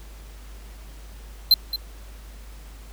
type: tone with echo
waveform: square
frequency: 4113 Hz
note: C8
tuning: 30 cents flat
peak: -11 dBFS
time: 1.51-1.54 s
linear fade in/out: 2 ms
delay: 220 ms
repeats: 1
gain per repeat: -13 dB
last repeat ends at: 1.76 s
effects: added 51 Hz sine -39 dBFS peak until 2.92 s + pink hiss -50 dBFS RMS until 2.92 s